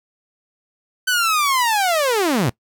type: linear sweep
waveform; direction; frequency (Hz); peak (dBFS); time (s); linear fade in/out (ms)
sawtooth; down; 1529 to 100.7; -12; 1.07-2.5; 10
effects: noise-tail reverb RT60 0.1 s tail -21 dB re dry